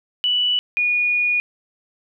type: tone pair in turn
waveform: sine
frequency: 2960 / 2450 Hz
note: F#7 / D#7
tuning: 0 / -27 cents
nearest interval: minor third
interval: 327 cents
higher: first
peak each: -16 dBFS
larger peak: neither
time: 0.24-0.59 / 0.77-1.4 s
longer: second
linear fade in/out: 0 ms
effects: none